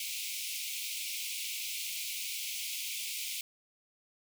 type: high-pass noise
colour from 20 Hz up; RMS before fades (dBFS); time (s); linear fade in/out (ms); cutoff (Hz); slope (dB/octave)
pink; -38; 0-3.41; 2; 2200; 96
effects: none